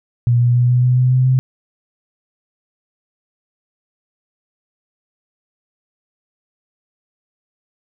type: tone with pitch steps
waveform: sine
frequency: 120 / 121.32 / 122.66 / 124.02 / 125.39 / 126.77 / 128.17 / 129.58 Hz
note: B2 / B2 / B2 / B2 / B2 / B2 / C3 / C3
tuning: -49 / -30 / -11 / +8 / +27 / +46 / -35 / -16 cents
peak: -10 dBFS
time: 0.27-1.39 s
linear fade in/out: 0 ms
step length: 140 ms
effects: none